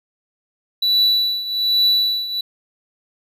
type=tone with tremolo; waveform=triangle; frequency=3951 Hz; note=B7; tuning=in tune; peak=-10 dBFS; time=0.82-2.41 s; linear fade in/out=5 ms; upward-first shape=triangle; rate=1.2 Hz; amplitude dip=80%; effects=none